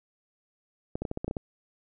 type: clicks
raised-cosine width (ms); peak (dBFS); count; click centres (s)
2; -18; 9; 0.955 / 1.02 / 1.052 / 1.114 / 1.174 / 1.245 / 1.28 / 1.311 / 1.368
effects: none